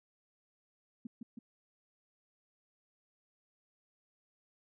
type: tone with echo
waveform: sine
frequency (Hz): 233.1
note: A#3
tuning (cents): 0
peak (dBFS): -39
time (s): 1.05-1.07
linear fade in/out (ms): 5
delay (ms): 160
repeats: 2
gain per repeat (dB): -2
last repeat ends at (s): 1.39
effects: none